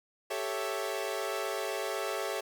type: chord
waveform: sawtooth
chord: A dominant seventh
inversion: third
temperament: equal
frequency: 392 / 440 / 554.4 / 659.3 Hz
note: G4 / A4 / C#5 / E5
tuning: 0 / 0 / 0 / 0 cents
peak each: -34 dBFS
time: 0.3-2.41 s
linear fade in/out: 10 ms
effects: none